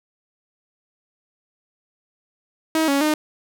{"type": "tone with pitch steps", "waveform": "sawtooth", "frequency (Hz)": [318.6, 278.9, 305.6], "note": ["D#4", "C#4", "D#4"], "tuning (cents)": [41, 11, -31], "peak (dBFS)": -13, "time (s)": [2.75, 3.14], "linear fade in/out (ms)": 2, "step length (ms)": 130, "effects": []}